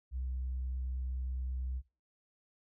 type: tone with vibrato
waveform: sine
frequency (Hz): 63.9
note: C2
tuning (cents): -40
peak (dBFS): -33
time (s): 0.11-1.82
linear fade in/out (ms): 50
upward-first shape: triangle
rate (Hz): 9.5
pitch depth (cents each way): 8
effects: noise-tail reverb RT60 0.3 s tail -19 dB re dry + tanh soft clip ceiling -31 dBFS